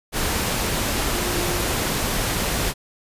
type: tone in noise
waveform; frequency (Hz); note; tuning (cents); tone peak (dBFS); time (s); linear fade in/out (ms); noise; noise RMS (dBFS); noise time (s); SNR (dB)
sine; 353.6; F4; +22; -28; 1.11-1.65; 50; pink; -23; 0.12-2.74; -8
effects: resampled to 32000 Hz